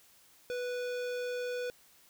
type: tone with notch filter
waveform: square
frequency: 492.9 Hz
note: B4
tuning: 3 cents flat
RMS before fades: -36 dBFS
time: 0.5-1.7 s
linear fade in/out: 0 ms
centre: 11000 Hz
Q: 0.52
effects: white hiss -62 dBFS RMS until 2.09 s